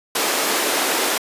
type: high-pass noise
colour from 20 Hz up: pink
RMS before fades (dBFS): -20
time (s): 0.15-1.18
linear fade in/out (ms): 5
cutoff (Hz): 310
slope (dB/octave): 24
effects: resampled to 32000 Hz